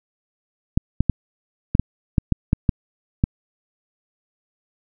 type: clicks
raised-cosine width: 5 ms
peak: -3 dBFS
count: 10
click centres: 0.775 / 1.006 / 1.097 / 1.751 / 1.796 / 2.182 / 2.323 / 2.531 / 2.692 / 3.239 s
effects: none